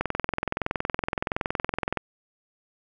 click train, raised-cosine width 0.5 ms, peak -10 dBFS, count 43, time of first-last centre 0.01-1.973 s, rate 21.4 Hz, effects none

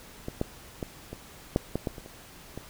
clicks, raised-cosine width 2 ms, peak -20 / -13 / -18 / -24 / -9 / -14 / -15 / -27 / -29 / -23 dBFS, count 10, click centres 0.284 / 0.414 / 0.828 / 1.13 / 1.561 / 1.756 / 1.872 / 1.982 / 2.061 / 2.576 s, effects pink hiss -49 dBFS RMS until 2.69 s

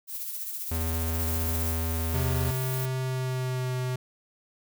violet noise with tremolo, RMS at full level -33 dBFS, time 0.07-1.77 s, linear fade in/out 50 ms, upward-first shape triangle, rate 15 Hz, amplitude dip 45%
square tone, 81.9 Hz, E2, 11 cents flat, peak -28 dBFS, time 0.71-2.51 s, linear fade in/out 5 ms
violet noise, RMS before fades -36 dBFS, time 1.18-2.86 s, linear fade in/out 10 ms
square tone with pitch glide, 130 to 127.25 Hz, C3 to C3, -11 to -48 cents, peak -28 dBFS, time 2.14-3.96 s, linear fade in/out 5 ms, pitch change -37 cents, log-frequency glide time 3-3.75 s
effects none

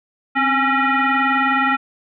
sine tone with frequency modulation, 262.9 Hz, C4, 8 cents sharp, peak -14 dBFS, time 0.35-1.77 s, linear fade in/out 20 ms, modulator 545 Hz, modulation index 3.6, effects none

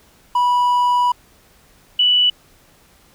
triangle / sine tone pair in turn, 980 / 2961 Hz, B5 / F#7, -14 / +1 cents, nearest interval octave + perfect fifth, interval 1915 cents, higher second, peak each -11 dBFS, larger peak neither, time 0.35-1.12 / 1.99-2.3 s, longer first, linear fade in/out 5 ms, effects pink hiss -52 dBFS RMS until 3.14 s

